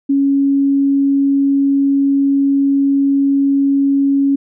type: tone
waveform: sine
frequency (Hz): 277.2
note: C#4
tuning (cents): 0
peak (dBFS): -10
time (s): 0.09-4.36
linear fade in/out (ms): 10
effects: none